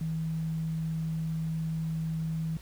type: tone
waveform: sine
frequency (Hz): 160.8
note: E3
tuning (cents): -43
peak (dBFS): -29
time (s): 0.01-2.57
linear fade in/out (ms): 2
effects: added 60 Hz sine -47 dBFS peak until 2.61 s + pink hiss -54 dBFS RMS until 2.61 s